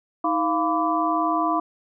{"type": "tone cluster", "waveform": "sine", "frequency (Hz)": [317.2, 695, 1003, 1162], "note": ["D#4", "F5", "B5", "D6"], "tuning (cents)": [33, -9, 26, -19], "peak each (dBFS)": -25, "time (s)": [0.24, 1.6], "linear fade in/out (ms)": 5, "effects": []}